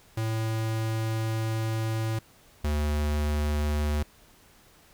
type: tone pair in turn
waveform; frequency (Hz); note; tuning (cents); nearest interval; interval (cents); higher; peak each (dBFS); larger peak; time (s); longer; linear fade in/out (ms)
square; 111.3 / 74.49; A2 / D2; +20 / +25; perfect fifth; 695; first; -27 / -25; second; 0.17-2.19 / 2.64-4.03; first; 5
effects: pink hiss -57 dBFS RMS until 4.93 s